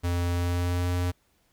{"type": "tone with pitch glide", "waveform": "square", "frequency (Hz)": [87.31, 88.89], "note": ["F2", "F2"], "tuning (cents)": [0, 31], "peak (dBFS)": -25, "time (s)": [0.03, 1.12], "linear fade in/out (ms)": 20, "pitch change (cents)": 31, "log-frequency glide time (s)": [0.31, 0.9], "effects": ["pink hiss -68 dBFS RMS until 1.52 s"]}